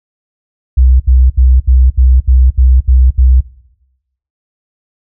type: tone bursts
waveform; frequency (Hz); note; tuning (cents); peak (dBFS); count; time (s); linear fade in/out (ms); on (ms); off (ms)
sine; 63.6; C2; -48; -3; 9; 0.77-3.408; 10; 230; 71
effects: noise-tail reverb RT60 0.9 s tail -19 dB re dry